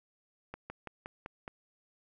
slowing click train, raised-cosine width 0.5 ms, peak -26 dBFS, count 6, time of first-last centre 0.54-1.479 s, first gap 160 ms, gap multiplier 1.08, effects none

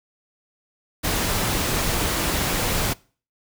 pink noise, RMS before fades -23 dBFS, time 1.03-2.94 s, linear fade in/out 20 ms, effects noise-tail reverb RT60 0.4 s tail -23 dB re dry

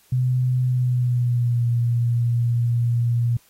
sine tone with pitch glide, 126.6 to 118.81 Hz, B2 to A#2, +43 to +33 cents, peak -17 dBFS, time 0.12-3.37 s, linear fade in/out 5 ms, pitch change -110 cents, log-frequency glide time 0.65-1.67 s, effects white hiss -57 dBFS RMS until 3.49 s + AAC 48 kbps

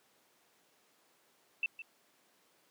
sine tone with echo, 2666 Hz, E7, 19 cents sharp, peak -29 dBFS, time 1.63-1.66 s, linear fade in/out 2 ms, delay 160 ms, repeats 1, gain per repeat -13 dB, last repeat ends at 1.82 s, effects pink hiss -69 dBFS RMS until 2.7 s + high-pass 300 Hz 12 dB/octave

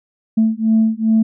sine beating tone pair, 220.3 / 222.8 Hz, A3 / A3, +2 / +22 cents, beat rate 2.5 Hz, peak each -14 dBFS, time 0.37-1.23 s, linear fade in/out 10 ms, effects tanh soft clip ceiling -6 dBFS

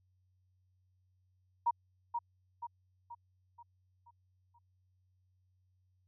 sine tone with echo, 945 Hz, A#5, 23 cents sharp, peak -26 dBFS, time 1.66-1.71 s, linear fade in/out 10 ms, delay 480 ms, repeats 6, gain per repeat -6 dB, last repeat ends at 4.59 s, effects added 92 Hz sine -70 dBFS peak until 6.07 s

